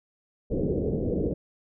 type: low-pass noise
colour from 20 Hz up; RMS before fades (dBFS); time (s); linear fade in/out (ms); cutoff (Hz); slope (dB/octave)
white; -27; 0.5-1.34; 10; 510; 48
effects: none